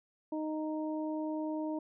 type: harmonic tone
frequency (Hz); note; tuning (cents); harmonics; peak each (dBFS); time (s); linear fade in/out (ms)
310; D#4; -6; 1 / 2 / 3; -34 / -40 / -44; 0.32-1.79; 5
effects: none